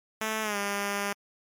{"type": "tone with pitch glide", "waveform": "5% pulse", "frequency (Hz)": [218.6, 201.6], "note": ["A3", "G3"], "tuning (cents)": [-11, 49], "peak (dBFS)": -17, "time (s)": [0.21, 1.13], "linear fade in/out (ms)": 5, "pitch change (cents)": -140, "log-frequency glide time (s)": [0.42, 0.57], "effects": ["MP3 96 kbps"]}